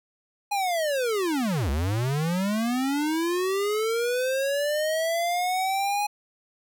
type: linear two-way sweep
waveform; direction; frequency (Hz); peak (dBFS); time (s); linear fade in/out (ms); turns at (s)
square; down then up; 833 to 65.5 to 833; -24; 0.51-6.07; 10; 1.7
effects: none